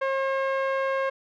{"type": "tone with low-pass filter", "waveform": "sawtooth", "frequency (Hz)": 538, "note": "C5", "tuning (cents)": 48, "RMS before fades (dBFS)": -26, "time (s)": [0.01, 1.1], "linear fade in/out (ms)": 10, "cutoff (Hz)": 1800, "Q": 1.2, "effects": []}